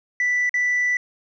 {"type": "tone with dropouts", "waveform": "sine", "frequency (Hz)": 1975, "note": "B6", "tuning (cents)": 0, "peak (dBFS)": -16, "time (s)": [0.2, 0.97], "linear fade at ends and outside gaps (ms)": 2, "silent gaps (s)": [0.494, 0.541], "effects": ["tanh soft clip ceiling -16 dBFS"]}